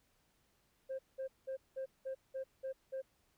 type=tone bursts; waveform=sine; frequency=530 Hz; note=C5; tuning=22 cents sharp; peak=-36 dBFS; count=8; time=0.89-3.02 s; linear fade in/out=20 ms; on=100 ms; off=190 ms; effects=tanh soft clip ceiling -36 dBFS + pink hiss -75 dBFS RMS until 3.37 s